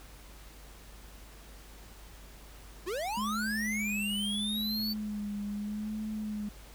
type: linear sweep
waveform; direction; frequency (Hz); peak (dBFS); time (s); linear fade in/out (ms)
square; up; 322.6 to 4565; -33; 2.86-4.94; 20
type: tone with vibrato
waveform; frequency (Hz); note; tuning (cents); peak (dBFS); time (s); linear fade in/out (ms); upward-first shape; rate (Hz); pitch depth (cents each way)
sine; 210; G#3; +19; -33; 3.17-6.49; 5; sine; 0.78; 45
effects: added 50 Hz sine -50 dBFS peak until 6.74 s + pink hiss -54 dBFS RMS until 6.74 s